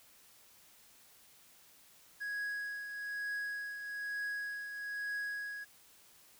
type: tone with tremolo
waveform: triangle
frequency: 1661.2 Hz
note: G#6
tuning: in tune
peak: -33 dBFS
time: 2.2-5.65 s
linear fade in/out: 20 ms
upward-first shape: triangle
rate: 1.1 Hz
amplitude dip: 55%
effects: white hiss -62 dBFS RMS until 6.39 s